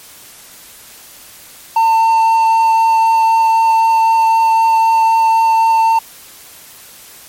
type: tone with vibrato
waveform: triangle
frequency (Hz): 900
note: A5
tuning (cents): +39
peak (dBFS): -6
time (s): 1.76-5.99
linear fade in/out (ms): 5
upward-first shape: sine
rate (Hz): 3.9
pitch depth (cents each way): 8
effects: white hiss -38 dBFS RMS until 7.28 s + MP3 64 kbps